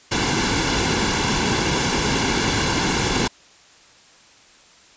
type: noise with comb filter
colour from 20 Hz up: pink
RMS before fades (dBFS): -20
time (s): 0.11-3.28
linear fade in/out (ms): 10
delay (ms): 1.6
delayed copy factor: -0.6
effects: white hiss -50 dBFS RMS until 4.96 s + resampled to 16000 Hz